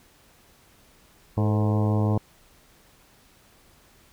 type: harmonic tone with a mistuned harmonic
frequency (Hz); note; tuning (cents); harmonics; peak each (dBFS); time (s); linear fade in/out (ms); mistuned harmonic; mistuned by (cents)
105.7; G#2; +31; 1 / 2 / 3 / 4 / 5 / 6 / 7 / 8 / 9 / 10; -21 / -27 / -31 / -33 / -35 / -37 / -38 / -39 / -40 / -41; 1.37-2.18; 5; 4; +56
effects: pink hiss -57 dBFS RMS until 4.12 s